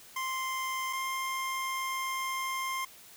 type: tone pair in turn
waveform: 25% pulse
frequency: 1046.5 / 1055.6 Hz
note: C6 / C6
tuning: 0 / +15 cents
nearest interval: unison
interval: 15 cents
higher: second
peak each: -28 dBFS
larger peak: neither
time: 0.16-0.93 / 0.93-2.85 s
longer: second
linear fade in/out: 5 ms
effects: white hiss -53 dBFS RMS until 3.16 s